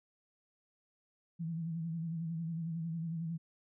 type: tone with vibrato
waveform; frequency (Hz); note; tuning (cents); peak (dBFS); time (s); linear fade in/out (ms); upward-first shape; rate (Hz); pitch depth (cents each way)
sine; 164.81; E3; 0; -35; 1.39-3.38; 20; sine; 11; 56
effects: none